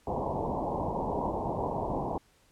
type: low-pass noise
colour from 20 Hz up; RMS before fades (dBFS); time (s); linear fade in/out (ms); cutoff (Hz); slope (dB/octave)
white; -32; 0.07-2.18; 2; 1000; 96
effects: pink hiss -65 dBFS RMS until 2.51 s + low-pass 12000 Hz 12 dB/octave